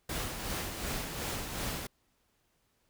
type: noise with tremolo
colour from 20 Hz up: pink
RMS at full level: -35 dBFS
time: 0.09-1.87 s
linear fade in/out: 5 ms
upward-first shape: sine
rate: 2.7 Hz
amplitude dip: 45%
effects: pink hiss -74 dBFS RMS until 2.89 s